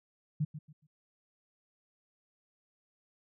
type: tone with echo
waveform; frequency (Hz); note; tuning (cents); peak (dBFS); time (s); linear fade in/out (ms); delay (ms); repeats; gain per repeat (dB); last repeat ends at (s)
sine; 151.5; D#3; -46; -27; 0.4-0.45; 10; 140; 3; -12; 0.87
effects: none